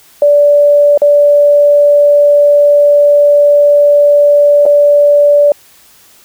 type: tone with dropouts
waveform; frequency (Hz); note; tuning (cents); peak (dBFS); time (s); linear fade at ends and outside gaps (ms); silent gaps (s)
sine; 581; D5; -19; -3; 0.22-5.52; 2; 0.976-1.018 / 4.655-4.662
effects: white hiss -43 dBFS RMS until 6.24 s